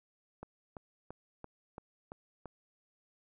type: click train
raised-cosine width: 1 ms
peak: -30 dBFS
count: 7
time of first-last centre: 0.43-2.457 s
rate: 2.96 Hz
effects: none